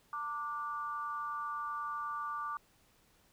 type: tone with amplitude modulation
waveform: sine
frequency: 1174.7 Hz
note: D6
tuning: in tune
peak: -32 dBFS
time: 0.13-2.57 s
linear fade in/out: 2 ms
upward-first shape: sine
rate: 272 Hz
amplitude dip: 80%
effects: pink hiss -68 dBFS RMS until 3.32 s